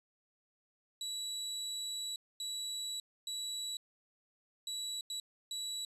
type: tone bursts at uneven times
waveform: 30% pulse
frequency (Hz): 3920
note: B7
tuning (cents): -14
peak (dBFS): -35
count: 6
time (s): 1.01-2.16 / 2.4-3 / 3.27-3.77 / 4.67-5.01 / 5.1-5.2 / 5.51-5.85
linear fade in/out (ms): 2
effects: resampled to 32000 Hz